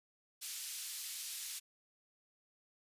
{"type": "band-pass noise", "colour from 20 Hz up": "white", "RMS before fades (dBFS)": -44, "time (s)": [0.41, 1.6], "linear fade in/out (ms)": 20, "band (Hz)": [2900, 12000], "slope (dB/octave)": 12, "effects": ["resampled to 32000 Hz"]}